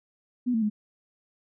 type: tone with pitch steps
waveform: sine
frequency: 247.1 / 224.4 / 211 Hz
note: B3 / A3 / G#3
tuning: +1 / +34 / +28 cents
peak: -22 dBFS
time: 0.46-0.7 s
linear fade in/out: 20 ms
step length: 80 ms
effects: none